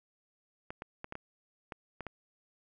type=clicks; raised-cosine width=0.5 ms; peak=-25 dBFS; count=8; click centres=0.705 / 0.821 / 1.044 / 1.124 / 1.154 / 1.722 / 2.007 / 2.067 s; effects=none